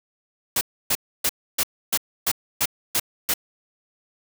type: noise bursts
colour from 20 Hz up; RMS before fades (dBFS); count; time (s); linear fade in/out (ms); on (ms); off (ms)
white; -21; 9; 0.56-3.339; 5; 51; 290
effects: none